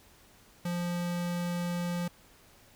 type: tone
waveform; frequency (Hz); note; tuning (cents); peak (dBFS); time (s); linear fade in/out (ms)
square; 174.7; F3; +1; -31; 0.65-2.08; 5
effects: pink hiss -59 dBFS RMS until 2.75 s